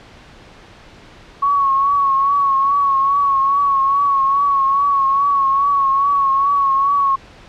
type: tone with vibrato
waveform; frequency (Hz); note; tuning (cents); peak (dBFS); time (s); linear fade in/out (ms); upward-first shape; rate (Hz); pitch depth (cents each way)
sine; 1108.7; C#6; 0; -12; 1.42-7.16; 10; triangle; 2.4; 51
effects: pink hiss -42 dBFS RMS until 7.48 s + low-pass 4000 Hz 12 dB/octave